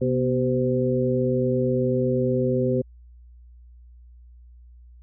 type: harmonic tone with a mistuned harmonic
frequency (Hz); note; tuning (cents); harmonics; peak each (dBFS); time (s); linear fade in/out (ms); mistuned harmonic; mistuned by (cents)
128.2; C3; -35; 1 / 2 / 3 / 4; -25 / -25 / -25 / -25; 0.01-2.82; 10; 2; -68
effects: added 60 Hz sine -45 dBFS peak until 5.02 s